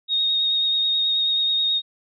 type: tone with vibrato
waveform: sine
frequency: 3729 Hz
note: A#7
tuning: in tune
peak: -18 dBFS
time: 0.08-1.82 s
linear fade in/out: 50 ms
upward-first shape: triangle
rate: 9.3 Hz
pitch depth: 20 cents each way
effects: none